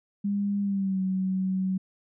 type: tone with pitch glide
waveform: sine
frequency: 201.8 to 188.29 Hz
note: G#3 to F#3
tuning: -49 to +31 cents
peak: -24 dBFS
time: 0.24-1.78 s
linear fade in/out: 10 ms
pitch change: -120 cents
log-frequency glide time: 0.61-1.01 s
effects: none